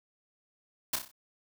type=noise with echo; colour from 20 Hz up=white; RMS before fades=-29 dBFS; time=0.93-0.96 s; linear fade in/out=5 ms; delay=31 ms; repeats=5; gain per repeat=-6 dB; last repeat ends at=1.115 s; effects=none